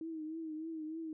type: tone with vibrato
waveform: sine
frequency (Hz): 317.9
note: D#4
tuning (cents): +37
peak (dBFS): -39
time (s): 0.01-1.13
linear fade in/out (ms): 2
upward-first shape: triangle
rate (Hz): 3.3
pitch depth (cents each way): 67
effects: none